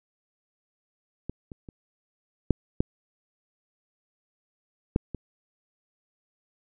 clicks, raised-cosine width 3 ms, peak -19 / -27 / -29 / -6 / -9 / -8 / -20 dBFS, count 7, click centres 1.296 / 1.518 / 1.688 / 2.507 / 2.805 / 4.961 / 5.147 s, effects none

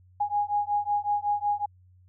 sine beating tone pair, 822 / 827.4 Hz, G#5 / G#5, -18 / -7 cents, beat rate 5.4 Hz, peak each -27 dBFS, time 0.2-1.66 s, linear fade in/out 10 ms, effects added 91 Hz sine -54 dBFS peak until 2.08 s

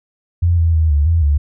sine tone with pitch steps, 86.3 / 82.9 / 79.8 / 72.8 / 83.2 / 72.5 Hz, F2 / E2 / D#2 / D2 / E2 / D2, -20 / +10 / +44 / -15 / +17 / -22 cents, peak -10 dBFS, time 0.42-1.38 s, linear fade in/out 10 ms, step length 160 ms, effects none

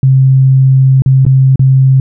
sine tone with dropouts, 132.8 Hz, C3, 26 cents sharp, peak -3 dBFS, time 0.03-2 s, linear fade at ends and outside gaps 2 ms, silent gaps 1.021-1.06 / 1.252-1.264 / 1.558-1.594 s, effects none

